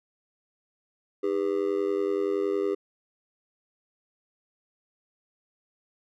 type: tone with amplitude modulation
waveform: triangle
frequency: 400 Hz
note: G4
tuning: 35 cents sharp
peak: -18 dBFS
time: 1.23-2.75 s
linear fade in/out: 10 ms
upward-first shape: sine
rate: 90.7 Hz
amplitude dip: 95%
effects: none